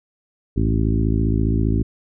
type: harmonic tone with a mistuned harmonic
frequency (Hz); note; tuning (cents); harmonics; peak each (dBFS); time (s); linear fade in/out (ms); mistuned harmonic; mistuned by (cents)
55; A1; 0; 1 / 2 / 3 / 4 / 5 / 6 / 7; -20 / -21 / -26 / -25 / -25 / -28 / -31; 0.56-1.83; 10; 1; +110
effects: none